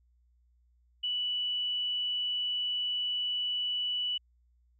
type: tone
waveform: sine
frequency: 2960 Hz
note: F#7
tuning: in tune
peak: -29 dBFS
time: 1.03-4.18 s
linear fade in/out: 10 ms
effects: added 60 Hz sine -64 dBFS peak until 4.79 s